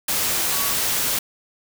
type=tone in noise; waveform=sine; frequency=1128 Hz; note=C#6; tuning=30 cents sharp; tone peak=-32 dBFS; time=0.52-0.73 s; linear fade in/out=5 ms; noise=white; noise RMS=-22 dBFS; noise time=0.08-1.19 s; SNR=-13 dB; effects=none